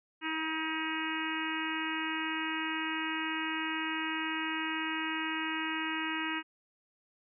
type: harmonic tone with a mistuned harmonic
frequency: 318 Hz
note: D#4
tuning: 38 cents sharp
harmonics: 1 / 3 / 4 / 5 / 6 / 7 / 8 / 9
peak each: -37 / -40 / -42 / -40 / -40 / -43 / -41 / -41 dBFS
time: 0.21-6.43 s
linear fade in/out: 50 ms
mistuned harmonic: 8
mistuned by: -20 cents
effects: none